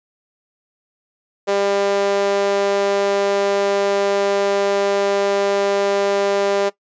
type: tone with high-pass filter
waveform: sawtooth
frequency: 199.6 Hz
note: G3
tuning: 32 cents sharp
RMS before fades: -18 dBFS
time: 1.47-6.7 s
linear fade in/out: 20 ms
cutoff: 490 Hz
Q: 8.6
effects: noise-tail reverb RT60 0.1 s tail -18 dB re dry + resampled to 16000 Hz